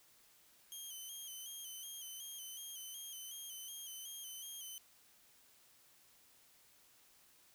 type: tone with vibrato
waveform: 10% pulse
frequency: 3136 Hz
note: G7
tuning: in tune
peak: -39 dBFS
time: 0.72-4.78 s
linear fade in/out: 0 ms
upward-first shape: square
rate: 2.7 Hz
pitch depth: 49 cents each way
effects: white hiss -67 dBFS RMS until 7.54 s